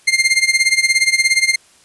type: tone with tremolo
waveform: sawtooth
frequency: 2108 Hz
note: C7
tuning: 12 cents sharp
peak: -5 dBFS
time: 0.07-1.56 s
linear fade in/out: 10 ms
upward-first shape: sine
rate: 17 Hz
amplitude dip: 85%
effects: white hiss -50 dBFS RMS until 1.84 s + resampled to 24000 Hz